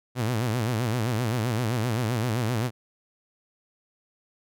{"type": "tone with vibrato", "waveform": "sawtooth", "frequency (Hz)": 116.54, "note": "A#2", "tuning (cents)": 0, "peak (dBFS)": -20, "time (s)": [0.15, 2.71], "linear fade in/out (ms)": 50, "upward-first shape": "sine", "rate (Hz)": 7.7, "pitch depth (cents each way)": 160, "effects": []}